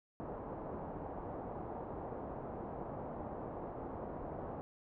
white low-pass noise, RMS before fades -44 dBFS, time 0.2-4.61 s, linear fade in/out 0 ms, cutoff 840 Hz, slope 24 dB/octave, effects none

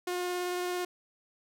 sawtooth tone with vibrato, 358.1 Hz, F4, 43 cents sharp, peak -27 dBFS, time 0.07-0.85 s, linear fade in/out 5 ms, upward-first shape sine, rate 18 Hz, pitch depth 9 cents each way, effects none

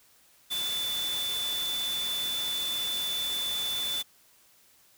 sine tone in noise, 3500 Hz, A7, 10 cents flat, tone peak -29 dBFS, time 0.5-4.03 s, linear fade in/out 20 ms, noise white, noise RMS -37 dBFS, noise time 0.5-4.03 s, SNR +5 dB, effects white hiss -61 dBFS RMS until 4.97 s

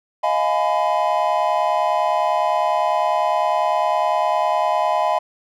triangle chord, F half-diminished seventh, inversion third, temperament just, 628.6 / 698.5 / 838.1 / 1005.8 Hz, Eb5 / F5 / Ab5 / Cb6, +18 / 0 / +16 / +31 cents, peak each -20 dBFS, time 0.23-5.19 s, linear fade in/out 10 ms, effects none

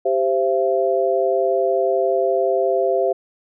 sine chord, C major, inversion second, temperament equal with one note detuned, 392 / 523.3 / 675.4 Hz, G4 / C5 / E5, 0 / 0 / +42 cents, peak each -20 dBFS, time 0.05-3.13 s, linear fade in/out 10 ms, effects none

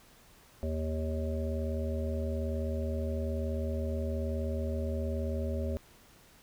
harmonic tone, 78.9 Hz, D#2, 25 cents sharp, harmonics 1 / 3 / 5 / 7 / 8, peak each -32 / -38 / -41 / -39 / -44 dBFS, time 0.63-5.77 s, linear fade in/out 0 ms, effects pink hiss -59 dBFS RMS until 6.42 s

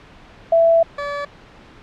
sine / 20% pulse tone pair in turn, 664 / 574.4 Hz, E5 / D5, +12 / -39 cents, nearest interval minor third, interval 251 cents, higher first, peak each -10 / -18 dBFS, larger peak first, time 0.52-0.83 / 0.98-1.25 s, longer first, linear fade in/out 5 ms, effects pink hiss -44 dBFS RMS until 1.82 s + low-pass 3000 Hz 12 dB/octave

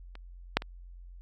clicks, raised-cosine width 0.3 ms, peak -30 / -6 / -24 dBFS, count 3, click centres 0.154 / 0.57 / 0.621 s, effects added 44 Hz sine -45 dBFS peak until 1.21 s + AAC 48 kbps

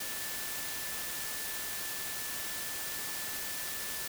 sine tone in noise, 1753 Hz, A6, 7 cents flat, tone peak -46 dBFS, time 0-4.08 s, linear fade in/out 5 ms, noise white, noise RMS -38 dBFS, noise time 0-4.08 s, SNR -11 dB, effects none

